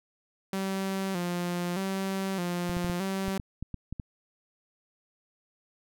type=tone with vibrato; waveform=sawtooth; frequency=184.1 Hz; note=F#3; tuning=8 cents flat; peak=-25 dBFS; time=0.53-3.38 s; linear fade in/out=2 ms; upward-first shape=square; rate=0.81 Hz; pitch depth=79 cents each way
type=clicks; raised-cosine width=5 ms; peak=-23 dBFS; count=10; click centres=2.696 / 2.768 / 2.846 / 2.898 / 3.282 / 3.398 / 3.626 / 3.743 / 3.926 / 3.998 s
effects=none